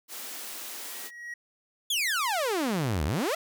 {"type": "high-pass noise", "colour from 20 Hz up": "white", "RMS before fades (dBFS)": -39, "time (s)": [0.08, 1.11], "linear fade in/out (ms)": 50, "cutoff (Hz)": 220, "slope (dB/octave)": 48}
{"type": "tone with exponential growth", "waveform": "triangle", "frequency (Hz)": 1904, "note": "A#6", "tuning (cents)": 36, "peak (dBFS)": -32, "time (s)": [0.51, 1.34], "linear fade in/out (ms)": 5, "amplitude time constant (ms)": 180}
{"type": "exponential two-way sweep", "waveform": "sawtooth", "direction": "down then up", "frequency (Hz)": [3521, 68, 698], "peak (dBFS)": -22, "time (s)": [1.9, 3.35], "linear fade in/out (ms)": 5, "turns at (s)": 3.05}
{"effects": []}